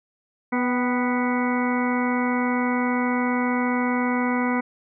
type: harmonic tone with a mistuned harmonic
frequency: 246.8 Hz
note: B3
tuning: 1 cent flat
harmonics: 1 / 2 / 3 / 4 / 5 / 6 / 8 / 9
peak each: -22 / -30 / -32 / -29 / -34 / -33 / -32 / -34 dBFS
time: 0.52-4.61 s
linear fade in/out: 10 ms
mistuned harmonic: 3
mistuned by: +42 cents
effects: none